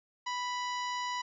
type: harmonic tone with a mistuned harmonic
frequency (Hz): 988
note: B5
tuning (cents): 0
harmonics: 1 / 2 / 3 / 4 / 5 / 6 / 7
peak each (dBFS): -34 / -40 / -44 / -46 / -48 / -50 / -51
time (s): 0.26-1.22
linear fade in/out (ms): 10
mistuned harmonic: 6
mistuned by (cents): -71
effects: none